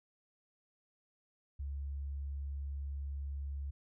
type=tone; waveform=sine; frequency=70 Hz; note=C#2; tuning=18 cents sharp; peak=-37 dBFS; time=1.59-3.71 s; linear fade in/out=10 ms; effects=none